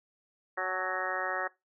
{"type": "harmonic tone with a mistuned harmonic", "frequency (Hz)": 185.9, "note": "F#3", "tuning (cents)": 8, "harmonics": [2, 3, 4, 5, 6, 7, 8, 9, 10], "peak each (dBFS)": [-42, -38, -38, -42, -39, -38, -41, -38, -37], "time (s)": [0.57, 1.48], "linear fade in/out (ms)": 10, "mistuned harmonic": 5, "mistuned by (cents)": -58, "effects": ["noise-tail reverb RT60 0.2 s tail -20 dB re dry"]}